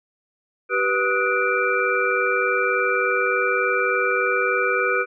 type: tone cluster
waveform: sine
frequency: 386.6 / 490 / 1263 / 1469 / 2350 Hz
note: G4 / B4 / D#6 / F#6 / D7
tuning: -24 / -14 / +26 / -13 / +1 cents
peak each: -26 / -24 / -25 / -23 / -25 dBFS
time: 0.69-5.06 s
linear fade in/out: 50 ms
effects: none